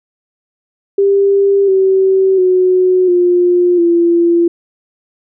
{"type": "tone with pitch steps", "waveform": "sine", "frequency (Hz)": [396.8, 382.2, 368.1, 354.5, 341.5], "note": ["G4", "G4", "F#4", "F4", "F4"], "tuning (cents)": [21, -44, -9, 26, -39], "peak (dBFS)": -7, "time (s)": [0.98, 4.48], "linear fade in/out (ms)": 5, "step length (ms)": 700, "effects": []}